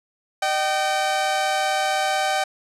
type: tone pair together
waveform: sawtooth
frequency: 609 / 770.2 Hz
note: D#5 / G5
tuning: -37 / -31 cents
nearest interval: major third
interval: 406 cents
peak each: -22 / -17 dBFS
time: 0.42-2.44 s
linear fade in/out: 5 ms
effects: low-pass 9000 Hz 12 dB/octave